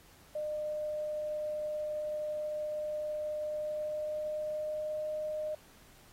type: tone with pitch glide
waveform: sine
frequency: 606 to 613 Hz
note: D#5 to D#5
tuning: -46 to -26 cents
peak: -33 dBFS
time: 0.35-5.55 s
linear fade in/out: 5 ms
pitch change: +20 cents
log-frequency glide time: 3.47-5.1 s
effects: pink hiss -60 dBFS RMS until 6.12 s + AAC 48 kbps